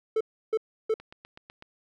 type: tone bursts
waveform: triangle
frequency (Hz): 440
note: A4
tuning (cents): 0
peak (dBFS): -20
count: 3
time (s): 0.16-0.941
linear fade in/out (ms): 5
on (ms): 47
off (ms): 320
type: click train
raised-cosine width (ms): 0.3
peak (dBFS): -29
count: 6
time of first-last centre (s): 1-1.624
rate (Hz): 8.01
effects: none